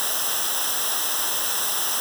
white noise with comb filter, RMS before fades -24 dBFS, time 0-2 s, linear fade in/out 0 ms, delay 0.44 ms, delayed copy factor -0.9, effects none

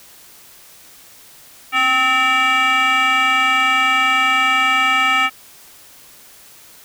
sine tone with frequency modulation, 1800 Hz, A6, 39 cents sharp, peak -10 dBFS, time 1.72-5.3 s, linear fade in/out 50 ms, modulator 510 Hz, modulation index 1.8, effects tanh soft clip ceiling -11 dBFS + white hiss -44 dBFS RMS until 6.84 s

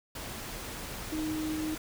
sine tone in noise, 311.1 Hz, D#4, in tune, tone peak -31 dBFS, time 1.12-1.75 s, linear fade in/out 5 ms, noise pink, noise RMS -40 dBFS, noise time 0.15-1.78 s, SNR +6 dB, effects none

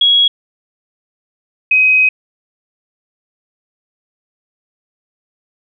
sine tone pair in turn, 3322 / 2524 Hz, G#7 / D#7, 0 / +24 cents, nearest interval perfect fourth, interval 476 cents, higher first, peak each -7 dBFS, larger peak neither, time 0.01-0.28 / 1.71-2.09 s, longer second, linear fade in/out 5 ms, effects none

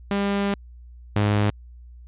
sawtooth tone pair in turn, 200.1 / 103.7 Hz, G3 / G#2, +36 / -2 cents, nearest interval major seventh, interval 1138 cents, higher first, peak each -17 / -14 dBFS, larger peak second, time 0.11-0.54 / 1.16-1.5 s, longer first, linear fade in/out 0 ms, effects added 60 Hz sine -41 dBFS peak until 2.07 s + resampled to 8000 Hz

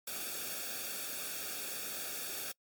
white noise with comb filter, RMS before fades -40 dBFS, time 0.07-2.52 s, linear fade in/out 5 ms, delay 0.99 ms, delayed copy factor -0.75, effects noise-tail reverb RT60 0.1 s tail -25 dB re dry + MP3 96 kbps

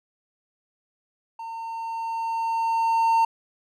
triangle tone with level ramp, 910 Hz, A#5, 42 cents flat, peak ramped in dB -31 to -14 dBFS, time 1.39-3.25 s, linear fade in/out 5 ms, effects none

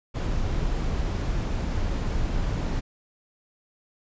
brown noise, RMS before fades -26 dBFS, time 0.14-2.81 s, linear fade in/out 20 ms, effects resampled to 16000 Hz

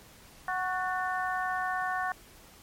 harmonic tone with a mistuned harmonic, 370 Hz, F#4, in tune, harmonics 2 / 3 / 4 / 5, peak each -32 / -34 / -35 / -36 dBFS, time 0.48-2.12 s, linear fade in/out 2 ms, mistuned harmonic 5, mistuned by -51 cents, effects pink hiss -54 dBFS RMS until 2.62 s + MP3 64 kbps

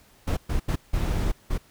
brown noise bursts at uneven times, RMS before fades -24 dBFS, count 5, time 0.27-0.37 / 0.49-0.6 / 0.68-0.76 / 0.93-1.32 / 1.5-1.58 s, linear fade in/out 10 ms, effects pink hiss -57 dBFS RMS until 1.7 s

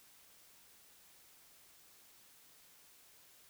silence, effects white hiss -63 dBFS RMS until 3.49 s

